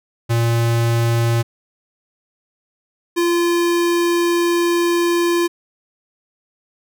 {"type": "tone pair in turn", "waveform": "square", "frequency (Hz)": [116.54, 344.4], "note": ["A#2", "F4"], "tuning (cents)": [0, -24], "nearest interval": "octave + perfect fifth", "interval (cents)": 1876, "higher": "second", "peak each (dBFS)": -15, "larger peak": "neither", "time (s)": [[0.29, 1.43], [3.16, 5.48]], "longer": "second", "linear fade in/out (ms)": 20, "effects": []}